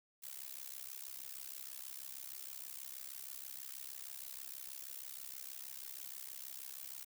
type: noise with amplitude modulation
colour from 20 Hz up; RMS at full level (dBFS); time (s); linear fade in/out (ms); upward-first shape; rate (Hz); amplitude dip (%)
blue; -44; 0.22-7.05; 20; sine; 66.3; 100
effects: none